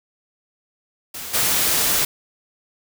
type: noise with level steps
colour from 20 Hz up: white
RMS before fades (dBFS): -32 / -19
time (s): 1.14-2.05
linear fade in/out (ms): 5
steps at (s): 1.33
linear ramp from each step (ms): 20
effects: none